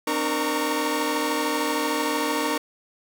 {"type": "tone cluster", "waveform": "sawtooth", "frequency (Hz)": [260.6, 300.3, 467.1, 921, 1115], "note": ["C4", "D4", "A#4", "A#5", "C#6"], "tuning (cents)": [-7, 39, 3, -21, 10], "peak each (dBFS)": [-29, -23, -25, -26, -27], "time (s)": [0.07, 2.58], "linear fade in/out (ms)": 5, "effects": []}